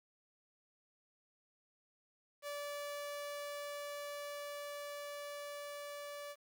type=tone with level ramp; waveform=sawtooth; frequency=579 Hz; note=D5; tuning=25 cents flat; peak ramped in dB=-37 to -41 dBFS; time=2.42-6.36 s; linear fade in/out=50 ms; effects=11-bit